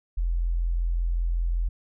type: tone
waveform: sine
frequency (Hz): 42.66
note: F1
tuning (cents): -40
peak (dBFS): -22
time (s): 0.17-1.69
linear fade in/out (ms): 10
effects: none